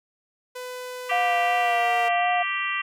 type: tone with pitch glide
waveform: sawtooth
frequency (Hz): 501 to 467.4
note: B4 to A#4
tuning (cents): +25 to +5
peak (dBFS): -29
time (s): 0.55-2.09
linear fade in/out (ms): 10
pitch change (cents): -120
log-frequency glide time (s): 1.56-1.92
type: harmonic tone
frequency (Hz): 392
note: G4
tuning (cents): 0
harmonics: 3 / 4 / 5 / 6 / 7 / 8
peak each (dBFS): -30 / -37 / -28 / -34 / -30 / -38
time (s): 1.09-2.82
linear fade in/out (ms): 10
type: tone with vibrato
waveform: sine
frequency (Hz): 709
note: F5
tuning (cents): +26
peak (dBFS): -21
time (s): 1.11-2.43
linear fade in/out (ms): 10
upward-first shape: sine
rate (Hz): 2.7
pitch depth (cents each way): 19
effects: none